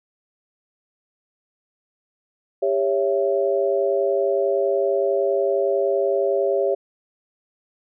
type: chord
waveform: sine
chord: C# diminished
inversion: second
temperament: just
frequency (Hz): 399.1 / 554.4 / 665.2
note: G4 / C#5 / E5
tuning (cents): +31 / 0 / +16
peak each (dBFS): -21 / -21 / -25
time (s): 2.62-6.75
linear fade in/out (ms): 10
effects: none